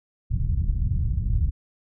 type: low-pass noise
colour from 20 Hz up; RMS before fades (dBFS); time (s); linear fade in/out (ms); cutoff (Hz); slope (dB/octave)
white; -23; 0.3-1.51; 20; 110; 24
effects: none